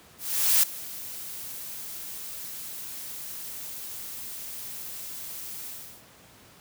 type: noise with ADSR envelope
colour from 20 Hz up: blue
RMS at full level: -19 dBFS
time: 0.18-6.05 s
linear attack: 450 ms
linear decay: 8 ms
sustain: -19 dB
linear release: 380 ms
effects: pink hiss -53 dBFS RMS until 6.6 s + high-pass 80 Hz 12 dB/octave